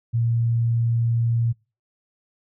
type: tone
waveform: sine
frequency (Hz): 116.54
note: A#2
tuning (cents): 0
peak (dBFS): -18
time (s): 0.13-1.53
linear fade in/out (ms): 20
effects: noise-tail reverb RT60 0.3 s tail -25 dB re dry